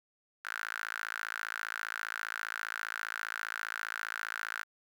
sawtooth tone with high-pass filter, 55 Hz, A1, in tune, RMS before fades -39 dBFS, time 0.44-4.64 s, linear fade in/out 20 ms, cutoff 1500 Hz, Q 7.1, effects 10-bit

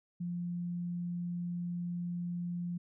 sine tone, 174.61 Hz, F3, in tune, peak -34 dBFS, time 0.2-2.78 s, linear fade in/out 10 ms, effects none

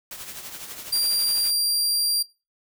white noise with tremolo, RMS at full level -35 dBFS, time 0.11-1.51 s, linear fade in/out 2 ms, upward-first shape triangle, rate 12 Hz, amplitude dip 60%
sawtooth tone, 4748 Hz, D8, 18 cents sharp, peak -17 dBFS, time 0.92-2.23 s, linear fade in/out 10 ms
effects noise-tail reverb RT60 0.3 s tail -24 dB re dry

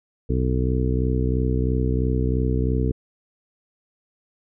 harmonic tone, 63 Hz, B1, 35 cents sharp, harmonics 1 / 2 / 3 / 4 / 5 / 6 / 7, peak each -22 / -24 / -31 / -28 / -31 / -33 / -29 dBFS, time 0.29-2.92 s, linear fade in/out 10 ms, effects none

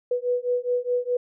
sine beating tone pair, 489.5 / 494.3 Hz, B4 / B4, -15 / +1 cents, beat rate 4.8 Hz, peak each -25 dBFS, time 0.11-1.17 s, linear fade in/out 5 ms, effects none

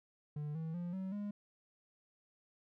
triangle tone with pitch steps, 148.6 / 161.12 / 174.69 / 189.4 / 205.4 Hz, D3 / E3 / F3 / F#3 / G#3, +21 / -39 / +1 / +41 / -19 cents, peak -36 dBFS, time 0.36-1.31 s, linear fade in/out 5 ms, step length 190 ms, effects none

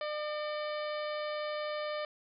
harmonic tone with a mistuned harmonic, 602 Hz, D5, 43 cents sharp, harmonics 1 / 2 / 3 / 4 / 5 / 6 / 7 / 8, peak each -35 / -41 / -45 / -47 / -49 / -51 / -52 / -53 dBFS, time 0.01-2.05 s, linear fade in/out 2 ms, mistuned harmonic 4, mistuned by -77 cents, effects none

